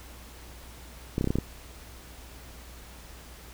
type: clicks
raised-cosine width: 3 ms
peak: -13 dBFS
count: 7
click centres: 1.181 / 1.211 / 1.243 / 1.274 / 1.305 / 1.356 / 1.386 s
effects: added 60 Hz sine -47 dBFS peak until 3.53 s + pink hiss -49 dBFS RMS until 3.53 s